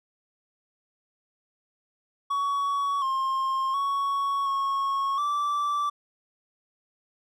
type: tone with pitch steps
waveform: triangle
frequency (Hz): 1124 / 1064 / 1113 / 1098 / 1165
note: C#6 / C6 / C#6 / C#6 / D6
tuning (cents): +24 / +29 / +7 / -17 / -14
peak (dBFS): -22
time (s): 2.3-5.9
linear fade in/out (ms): 10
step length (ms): 720
effects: none